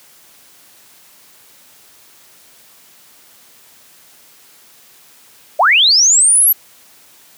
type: linear sweep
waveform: sine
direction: up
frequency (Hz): 546 to 11960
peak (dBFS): -7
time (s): 5.59-6.53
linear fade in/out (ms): 10
effects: white hiss -46 dBFS RMS until 7.37 s + high-pass 100 Hz 12 dB/octave